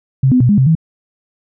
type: tone with pitch steps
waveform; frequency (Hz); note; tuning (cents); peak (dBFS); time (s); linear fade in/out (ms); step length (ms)
sine; 132.9 / 251.9 / 122.9 / 205.5 / 131.9 / 161.4; C3 / B3 / B2 / G#3 / C3 / E3; +27 / +34 / -8 / -18 / +14 / -36; -7; 0.23-0.752; 5; 87
effects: none